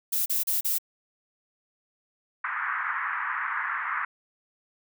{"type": "noise bursts", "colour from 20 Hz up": "violet", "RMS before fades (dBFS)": -26, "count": 4, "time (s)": [0.12, 0.785], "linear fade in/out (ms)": 10, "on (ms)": 140, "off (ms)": 35}
{"type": "band-pass noise", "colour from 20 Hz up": "white", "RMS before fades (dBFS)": -30, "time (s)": [2.44, 4.05], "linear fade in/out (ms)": 5, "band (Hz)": [1000, 1900], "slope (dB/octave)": 48}
{"effects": []}